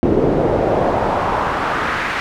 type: noise with band-pass filter sweep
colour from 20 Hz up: brown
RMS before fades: -17 dBFS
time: 0.03-2.2 s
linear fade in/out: 0 ms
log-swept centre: 360 to 1900 Hz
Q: 1.8
effects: none